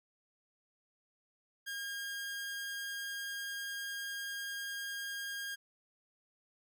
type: tone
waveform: sawtooth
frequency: 1619 Hz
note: G#6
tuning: 45 cents flat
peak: -35 dBFS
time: 1.66-5.56 s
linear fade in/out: 20 ms
effects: none